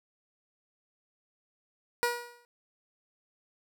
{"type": "tone with exponential decay", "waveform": "15% pulse", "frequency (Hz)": 480, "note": "B4", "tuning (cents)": -49, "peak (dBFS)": -17, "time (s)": [2.03, 2.45], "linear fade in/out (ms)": 0, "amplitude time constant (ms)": 91, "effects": []}